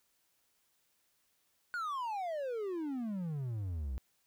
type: exponential sweep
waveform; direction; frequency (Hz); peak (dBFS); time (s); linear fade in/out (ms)
triangle; down; 1480 to 60.2; -33; 1.74-3.98; 0
effects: white hiss -75 dBFS RMS until 4.26 s